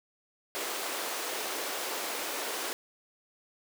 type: high-pass noise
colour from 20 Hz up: pink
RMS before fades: -35 dBFS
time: 0.55-2.73 s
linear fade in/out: 0 ms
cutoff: 350 Hz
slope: 24 dB/octave
effects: none